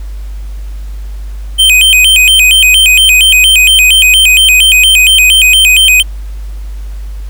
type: tone with vibrato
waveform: square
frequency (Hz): 2794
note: F7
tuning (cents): 0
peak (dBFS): -3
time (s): 1.58-6.03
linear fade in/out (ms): 20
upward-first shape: square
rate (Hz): 4.3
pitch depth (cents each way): 190
effects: added 50 Hz sine -18 dBFS peak until 7.29 s + pink hiss -41 dBFS RMS until 7.29 s